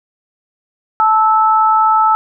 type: tone pair together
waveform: sine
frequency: 874.3 / 1310 Hz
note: A5 / E6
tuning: -11 / -11 cents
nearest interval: perfect fifth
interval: 700 cents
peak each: -11 dBFS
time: 1-2.15 s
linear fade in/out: 0 ms
effects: none